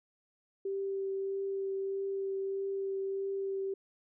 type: tone with vibrato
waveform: sine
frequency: 390 Hz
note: G4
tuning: 9 cents flat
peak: -32 dBFS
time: 0.65-3.74 s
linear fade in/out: 5 ms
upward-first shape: triangle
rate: 1.6 Hz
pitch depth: 11 cents each way
effects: none